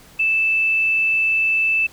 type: tone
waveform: sine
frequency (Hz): 2637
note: E7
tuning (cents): 0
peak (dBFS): -15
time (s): 0.19-1.87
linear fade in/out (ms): 10
effects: pink hiss -47 dBFS RMS until 1.92 s